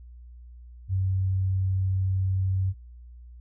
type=tone; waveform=sine; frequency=94.8 Hz; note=F#2; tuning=43 cents sharp; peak=-22 dBFS; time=0.88-2.74 s; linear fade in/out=50 ms; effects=added 60 Hz sine -43 dBFS peak until 3.4 s